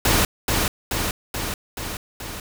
pink noise with echo, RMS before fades -18 dBFS, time 0.05-0.25 s, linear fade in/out 2 ms, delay 430 ms, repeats 5, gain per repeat -3 dB, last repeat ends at 2.4 s, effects none

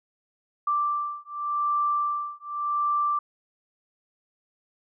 sine beating tone pair, 1174.7 / 1175.57 Hz, D6 / D6, 0 / +1 cents, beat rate 0.87 Hz, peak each -27 dBFS, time 0.67-3.19 s, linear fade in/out 5 ms, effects none

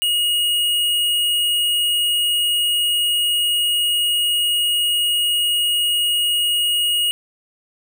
sine tone with hard clipping, 2878 Hz, F#7, 49 cents flat, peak -17 dBFS, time 0.02-7.11 s, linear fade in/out 0 ms, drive 15 dB, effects none

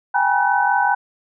sine tone cluster, 787 / 832 / 964 / 1509 Hz, G5 / G#5 / B5 / F#6, +7 / +3 / -42 / +34 cents, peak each -20 dBFS, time 0.14-0.95 s, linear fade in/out 10 ms, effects none

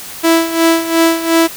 sawtooth tone with tremolo, 329.6 Hz, E4, in tune, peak -3 dBFS, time 0.23-1.48 s, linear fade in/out 20 ms, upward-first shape sine, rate 2.8 Hz, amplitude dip 75%, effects white hiss -29 dBFS RMS until 1.56 s

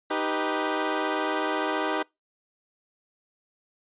15% pulse chord, Eb augmented, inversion none, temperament equal, 311.1 / 392 / 493.9 Hz, Eb4 / G4 / B4, 0 / 0 / 0 cents, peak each -22 / -23 / -25 dBFS, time 0.1-2.03 s, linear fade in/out 10 ms, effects noise-tail reverb RT60 0.2 s tail -25 dB re dry + resampled to 8000 Hz

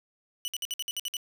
sawtooth tone bursts, 2960 Hz, F#7, in tune, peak -27 dBFS, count 9, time 0.45-1.168 s, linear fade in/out 0 ms, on 30 ms, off 56 ms, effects none

